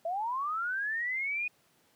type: linear sweep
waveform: sine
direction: up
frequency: 645 to 2489 Hz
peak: -30 dBFS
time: 0.05-1.48 s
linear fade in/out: 5 ms
effects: pink hiss -67 dBFS RMS until 1.95 s + high-pass 150 Hz 12 dB/octave